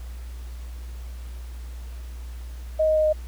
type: tone with pitch steps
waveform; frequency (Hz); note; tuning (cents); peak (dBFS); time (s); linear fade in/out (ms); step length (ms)
sine; 627 / 623.4 / 619.8 / 616.2; D#5 / D#5 / D#5 / D#5; +13 / +3 / -7 / -17; -17; 2.79-3.13; 10; 85
effects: added 60 Hz sine -33 dBFS peak until 3.27 s + pink hiss -51 dBFS RMS until 3.27 s